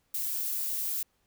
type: noise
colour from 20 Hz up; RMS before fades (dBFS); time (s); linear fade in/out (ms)
violet; -32; 0.14-1.03; 5
effects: pink hiss -73 dBFS RMS until 1.26 s